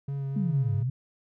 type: tone with vibrato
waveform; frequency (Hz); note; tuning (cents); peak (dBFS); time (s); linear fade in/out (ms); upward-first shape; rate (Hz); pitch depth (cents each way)
triangle; 138.1; C#3; -6; -27; 0.08-0.83; 5; sine; 3.8; 20
type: exponential two-way sweep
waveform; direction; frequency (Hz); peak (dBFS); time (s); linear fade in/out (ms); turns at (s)
sine; down then up; 214.7 to 98 to 137.3; -25; 0.36-0.9; 5; 0.75
effects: none